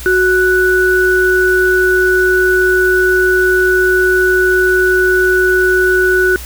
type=tone pair together; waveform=sine; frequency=370 / 1480 Hz; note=F#4 / F#6; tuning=0 / 0 cents; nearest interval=2 octaves; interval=2400 cents; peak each=-11 dBFS; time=0.06-6.36 s; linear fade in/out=0 ms; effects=added 60 Hz sine -27 dBFS peak until 6.45 s + white hiss -31 dBFS RMS until 6.45 s